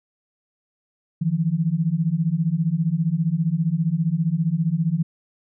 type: beating tone pair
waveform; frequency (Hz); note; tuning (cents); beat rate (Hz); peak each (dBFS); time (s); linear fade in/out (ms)
sine; 155.56 / 170.56; D#3 / F3; 0 / -41; 15; -22 / -21; 1.21-5.03; 10
effects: none